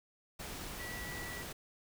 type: tone in noise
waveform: sine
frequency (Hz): 1949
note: B6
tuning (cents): -23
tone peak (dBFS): -44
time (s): 0.79-1.43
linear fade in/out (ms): 10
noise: pink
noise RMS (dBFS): -44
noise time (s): 0.39-1.53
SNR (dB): -3
effects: none